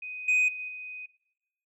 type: tone with level steps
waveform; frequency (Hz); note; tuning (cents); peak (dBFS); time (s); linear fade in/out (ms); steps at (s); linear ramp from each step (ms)
sine; 2500; D#7; +8; -36 / -19 / -34 / -38; 0.02-1.06; 5; 0.28 / 0.48 / 0.68; 5
effects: noise-tail reverb RT60 0.8 s tail -17 dB re dry + tanh soft clip ceiling -19 dBFS